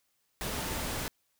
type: tone in noise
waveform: sine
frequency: 890 Hz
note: A5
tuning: 20 cents sharp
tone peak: -44 dBFS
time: 0.59-0.8 s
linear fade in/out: 0 ms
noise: pink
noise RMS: -35 dBFS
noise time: 0.41-1.08 s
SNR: -12 dB
effects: white hiss -75 dBFS RMS until 1.39 s